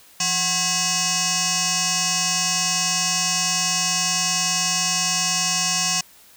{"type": "tone with frequency modulation", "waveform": "sine", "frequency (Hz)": 170.3, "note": "F3", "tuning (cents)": -43, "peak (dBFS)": -16, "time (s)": [0.2, 6.01], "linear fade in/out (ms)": 5, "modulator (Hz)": 910, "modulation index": 7.9, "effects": ["tanh soft clip ceiling -18 dBFS", "white hiss -50 dBFS RMS until 6.36 s"]}